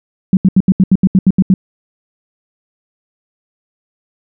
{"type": "tone bursts", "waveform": "sine", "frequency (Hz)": 188.4, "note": "F#3", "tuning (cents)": 32, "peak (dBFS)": -4, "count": 11, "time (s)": [0.33, 1.54], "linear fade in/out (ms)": 2, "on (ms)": 40, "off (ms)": 77, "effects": []}